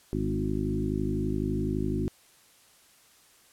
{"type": "harmonic tone with a mistuned harmonic", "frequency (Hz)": 51.9, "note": "G#1", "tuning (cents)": 0, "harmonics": [1, 2, 3, 4, 5, 6, 7], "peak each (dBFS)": [-34, -34, -34, -34, -34, -34, -34], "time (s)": [0.13, 2.08], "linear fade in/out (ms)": 0, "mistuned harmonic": 5, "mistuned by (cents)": -16, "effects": ["white hiss -59 dBFS RMS until 3.52 s", "low-pass 12000 Hz 12 dB/octave"]}